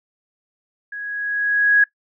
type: tone with level ramp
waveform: sine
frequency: 1661.2 Hz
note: G#6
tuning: in tune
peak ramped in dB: -28 to -9 dBFS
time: 0.92-1.84 s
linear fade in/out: 5 ms
effects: noise-tail reverb RT60 0.1 s tail -20 dB re dry